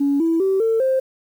sine tone with pitch steps, 281.7 / 329.2 / 384.8 / 449.8 / 525.7 Hz, C#4 / E4 / G4 / A4 / C5, +28 / -2 / -32 / +38 / +8 cents, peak -14 dBFS, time 0-1 s, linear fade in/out 10 ms, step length 200 ms, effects tanh soft clip ceiling -11 dBFS + 8-bit

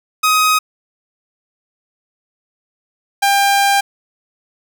sawtooth tone pair in turn, 1258 / 797.1 Hz, D#6 / G5, +19 / +29 cents, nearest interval minor sixth, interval 790 cents, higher first, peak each -7 dBFS, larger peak neither, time 0.23-0.59 / 3.22-3.81 s, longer second, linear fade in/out 10 ms, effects none

